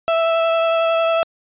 35% pulse tone with vibrato, 659.3 Hz, E5, in tune, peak -13 dBFS, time 0.08-1.23 s, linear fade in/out 0 ms, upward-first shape sine, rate 11 Hz, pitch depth 10 cents each way, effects resampled to 8000 Hz

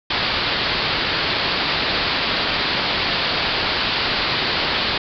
white low-pass noise, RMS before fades -21 dBFS, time 0.1-4.98 s, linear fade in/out 5 ms, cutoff 4800 Hz, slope 96 dB/octave, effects none

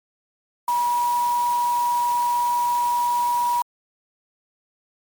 sine tone in noise, 964 Hz, B5, 42 cents flat, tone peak -18 dBFS, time 0.68-3.62 s, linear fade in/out 2 ms, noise white, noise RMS -36 dBFS, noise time 0.68-3.62 s, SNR +15 dB, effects MP3 96 kbps

